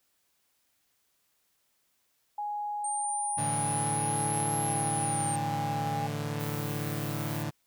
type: tone with pitch glide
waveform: sine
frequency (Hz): 830.6 to 812.1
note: G#5 to G#5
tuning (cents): 0 to -39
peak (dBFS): -31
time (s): 2.38-6.07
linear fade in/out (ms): 5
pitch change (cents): -39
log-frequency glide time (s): 4.47-4.72
type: linear two-way sweep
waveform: sine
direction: up then down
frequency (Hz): 8680 to 11220 to 8680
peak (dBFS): -32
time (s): 2.84-5.36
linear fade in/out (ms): 5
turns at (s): 4.62
type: chord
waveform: sawtooth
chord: A suspended fourth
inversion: none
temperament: equal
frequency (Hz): 110 / 146.83 / 164.81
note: A2 / D3 / E3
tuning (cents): 0 / 0 / 0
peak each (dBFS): -32 / -30 / -36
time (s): 3.37-7.51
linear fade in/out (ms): 20
type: noise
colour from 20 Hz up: violet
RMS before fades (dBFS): -43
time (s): 6.39-7.44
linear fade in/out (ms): 20
effects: white hiss -73 dBFS RMS until 7.66 s